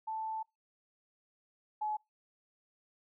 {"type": "tone pair in turn", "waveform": "sine", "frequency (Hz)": [880, 852], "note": ["A5", "G#5"], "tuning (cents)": [0, 44], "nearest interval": "minor second", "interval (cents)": 56, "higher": "first", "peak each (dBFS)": [-35, -32], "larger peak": "second", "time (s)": [[0.07, 0.43], [1.81, 1.97]], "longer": "first", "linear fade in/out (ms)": 10, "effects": ["noise-tail reverb RT60 0.2 s tail -25 dB re dry"]}